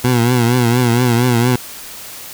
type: tone with vibrato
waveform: 20% pulse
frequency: 121.2 Hz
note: B2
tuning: 32 cents flat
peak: -6 dBFS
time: 0.04-1.56 s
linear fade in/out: 5 ms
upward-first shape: triangle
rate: 4.3 Hz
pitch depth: 94 cents each way
effects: white hiss -32 dBFS RMS until 2.33 s